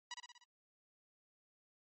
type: tone with echo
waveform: 10% pulse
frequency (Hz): 973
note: B5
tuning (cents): -26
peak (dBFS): -34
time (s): 0.11-0.14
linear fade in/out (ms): 2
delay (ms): 60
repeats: 5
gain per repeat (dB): -4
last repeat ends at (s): 0.44
effects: MP3 32 kbps